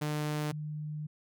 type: tone pair in turn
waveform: sawtooth / sine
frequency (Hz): 150.4 / 151.45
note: D3 / D#3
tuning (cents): +42 / -46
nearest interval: unison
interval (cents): 12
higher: second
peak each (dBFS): -27 / -35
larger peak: first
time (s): 0.01-0.52 / 0.52-1.07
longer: second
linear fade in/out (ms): 10
effects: none